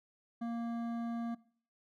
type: tone with hard clipping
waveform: sine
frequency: 233.1 Hz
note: A#3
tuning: in tune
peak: -37 dBFS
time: 0.41-1.35 s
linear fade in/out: 10 ms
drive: 11 dB
effects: noise-tail reverb RT60 0.5 s tail -20 dB re dry